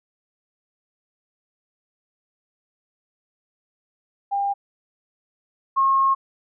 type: tone pair in turn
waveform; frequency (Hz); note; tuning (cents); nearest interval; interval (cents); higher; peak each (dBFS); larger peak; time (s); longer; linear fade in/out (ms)
sine; 800 / 1080.6; G5 / C#6; +35 / -44; perfect fourth; 521; second; -20 / -15; second; 4.31-4.54 / 5.76-6.15; second; 20
effects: none